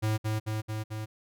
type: tone with echo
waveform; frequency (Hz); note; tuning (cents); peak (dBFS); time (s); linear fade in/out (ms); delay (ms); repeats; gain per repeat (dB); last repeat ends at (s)
square; 108.5; A2; -24; -26; 0.02-0.18; 20; 220; 4; -2; 1.06
effects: none